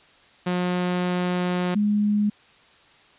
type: tone pair in turn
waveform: sawtooth / sine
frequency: 179.3 / 207.9 Hz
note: F3 / G#3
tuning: +46 / +2 cents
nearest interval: minor third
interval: 256 cents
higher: second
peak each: -18 / -18 dBFS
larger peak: neither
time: 0.46-1.75 / 1.75-2.3 s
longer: first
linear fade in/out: 10 ms
effects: white hiss -54 dBFS RMS until 3.18 s + resampled to 8000 Hz

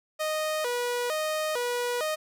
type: tone with vibrato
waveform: sawtooth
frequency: 549 Hz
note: C#5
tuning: 17 cents flat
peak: -23 dBFS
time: 0.19-2.16 s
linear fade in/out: 20 ms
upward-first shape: square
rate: 1.1 Hz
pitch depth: 210 cents each way
effects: none

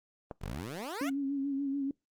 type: click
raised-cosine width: 1 ms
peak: -24 dBFS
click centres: 0.312 s
type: exponential sweep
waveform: 15% pulse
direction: up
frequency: 38 to 756 Hz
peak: -30 dBFS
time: 0.41-1.1 s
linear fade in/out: 10 ms
type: tone with vibrato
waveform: sine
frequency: 277.2 Hz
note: C#4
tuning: in tune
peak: -30 dBFS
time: 1.01-1.91 s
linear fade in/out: 2 ms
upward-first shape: sine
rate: 6.9 Hz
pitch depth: 44 cents each way
effects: noise-tail reverb RT60 0.2 s tail -25 dB re dry + Opus 32 kbps

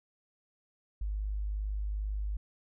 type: tone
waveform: sine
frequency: 51.2 Hz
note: G#1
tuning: 24 cents flat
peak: -31 dBFS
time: 1.01-2.37 s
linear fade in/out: 5 ms
effects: none

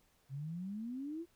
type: exponential sweep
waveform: sine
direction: up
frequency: 130.81 to 349.2 Hz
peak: -39 dBFS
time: 0.29-1.26 s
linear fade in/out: 50 ms
effects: pink hiss -72 dBFS RMS until 1.35 s

